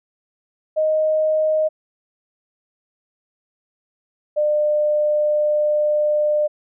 sine tone pair in turn, 622.3 / 600 Hz, D#5 / D5, 0 / +37 cents, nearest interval minor second, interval 63 cents, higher first, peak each -15 / -15 dBFS, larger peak neither, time 0.76-1.69 / 4.36-6.48 s, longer second, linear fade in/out 20 ms, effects none

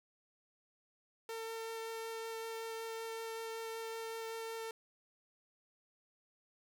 sawtooth tone with vibrato, 451.5 Hz, A4, 45 cents sharp, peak -37 dBFS, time 1.29-4.71 s, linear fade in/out 2 ms, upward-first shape sine, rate 5.3 Hz, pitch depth 8 cents each way, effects 13-bit

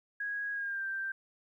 sine tone with pitch glide, 1652 to 1572.8 Hz, G#6 to G6, -10 to +5 cents, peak -33 dBFS, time 0.2-1.12 s, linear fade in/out 5 ms, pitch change -85 cents, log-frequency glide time 0.52-0.84 s, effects 12-bit

